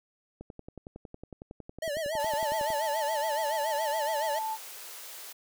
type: click train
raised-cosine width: 2 ms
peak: -29 dBFS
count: 26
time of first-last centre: 0.41-2.704 s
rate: 10.9 Hz
type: tone with vibrato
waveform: square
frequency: 611 Hz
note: D#5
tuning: 32 cents flat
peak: -31 dBFS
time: 1.82-4.39 s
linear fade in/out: 5 ms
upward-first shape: sine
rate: 7.1 Hz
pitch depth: 130 cents each way
type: tone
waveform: sine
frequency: 880 Hz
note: A5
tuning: in tune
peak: -30 dBFS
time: 2.12-4.58 s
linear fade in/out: 50 ms
type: high-pass noise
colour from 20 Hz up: white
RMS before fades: -44 dBFS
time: 2.19-5.33 s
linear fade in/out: 10 ms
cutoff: 380 Hz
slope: 24 dB/octave
effects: none